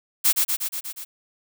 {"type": "noise with echo", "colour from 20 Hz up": "blue", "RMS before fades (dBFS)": -17, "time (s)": [0.24, 0.33], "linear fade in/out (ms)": 20, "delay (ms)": 120, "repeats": 6, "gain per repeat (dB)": -3, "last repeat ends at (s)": 1.05, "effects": []}